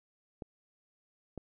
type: clicks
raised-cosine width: 2 ms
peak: -27 dBFS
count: 2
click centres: 0.422 / 1.377 s
effects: none